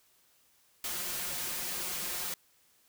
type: noise with comb filter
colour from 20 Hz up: white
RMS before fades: -36 dBFS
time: 0.84-2.34 s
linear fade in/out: 2 ms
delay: 5.6 ms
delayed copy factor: +0.95
effects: white hiss -67 dBFS RMS until 2.88 s